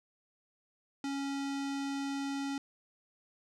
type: tone with low-pass filter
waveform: square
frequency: 277.2 Hz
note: C#4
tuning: in tune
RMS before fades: -36 dBFS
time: 1.04-2.58 s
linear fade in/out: 2 ms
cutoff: 6500 Hz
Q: 1.2
effects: none